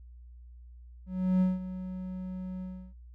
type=tone with ADSR envelope; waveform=triangle; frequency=185 Hz; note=F#3; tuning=in tune; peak=-18 dBFS; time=1.06-2.94 s; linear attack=350 ms; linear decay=180 ms; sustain=-14 dB; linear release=320 ms; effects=noise-tail reverb RT60 0.2 s tail -20 dB re dry + added 60 Hz sine -47 dBFS peak until 3.14 s